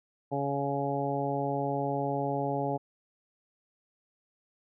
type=harmonic tone; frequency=140 Hz; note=C#3; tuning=18 cents sharp; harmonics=1 / 2 / 3 / 4 / 5 / 6; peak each=-35 / -35 / -35 / -35 / -35 / -35 dBFS; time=0.31-2.78 s; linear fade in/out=20 ms; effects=none